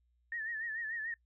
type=tone with vibrato; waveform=sine; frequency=1808 Hz; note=A6; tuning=47 cents sharp; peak=-36 dBFS; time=0.32-1.14 s; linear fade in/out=2 ms; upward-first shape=sine; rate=6.8 Hz; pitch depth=82 cents each way; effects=noise-tail reverb RT60 0.1 s tail -25 dB re dry + added 60 Hz sine -70 dBFS peak until 1.25 s